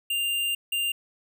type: tone bursts at uneven times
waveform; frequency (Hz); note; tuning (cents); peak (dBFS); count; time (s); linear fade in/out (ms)
square; 2794; F7; 0; -25; 2; 0.1-0.55 / 0.72-0.92; 5
effects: none